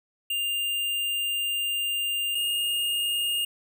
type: tone pair in turn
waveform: square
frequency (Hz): 2800 / 2833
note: F7 / F7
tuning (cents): +4 / +24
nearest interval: unison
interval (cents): 20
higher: second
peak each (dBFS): -26 / -25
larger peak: second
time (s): 0.3-2.35 / 2.35-3.45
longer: first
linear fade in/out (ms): 5
effects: none